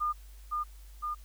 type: tone with echo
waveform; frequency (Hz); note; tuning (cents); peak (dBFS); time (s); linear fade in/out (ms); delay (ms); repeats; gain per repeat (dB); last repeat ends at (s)
sine; 1212; D#6; -46; -27; 0-0.13; 20; 510; 2; -2; 1.15
effects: added 50 Hz sine -47 dBFS peak until 1.24 s + white hiss -61 dBFS RMS until 1.24 s